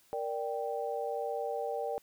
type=chord; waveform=sine; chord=G minor; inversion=first; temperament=equal; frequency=466.2 / 587.3 / 784 Hz; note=Bb4 / D5 / G5; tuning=0 / 0 / 0 cents; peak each=-36 / -37 / -37 dBFS; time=0.13-1.98 s; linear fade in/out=0 ms; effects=white hiss -65 dBFS RMS until 2.02 s